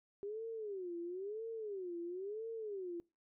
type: tone with vibrato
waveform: sine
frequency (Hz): 394.1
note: G4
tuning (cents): +9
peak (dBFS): -40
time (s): 0.23-3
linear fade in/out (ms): 0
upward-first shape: sine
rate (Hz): 0.99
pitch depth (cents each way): 250
effects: noise-tail reverb RT60 0.3 s tail -24 dB re dry